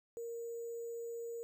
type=tone with sample-and-hold; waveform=sine; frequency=465.4 Hz; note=A#4; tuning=3 cents flat; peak=-40 dBFS; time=0.17-1.43 s; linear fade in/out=0 ms; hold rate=7350 Hz; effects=none